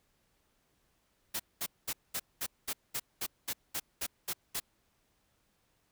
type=noise bursts; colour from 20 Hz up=white; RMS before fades=-35 dBFS; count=13; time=1.34-4.601 s; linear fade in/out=10 ms; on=57 ms; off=210 ms; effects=pink hiss -74 dBFS RMS until 5.91 s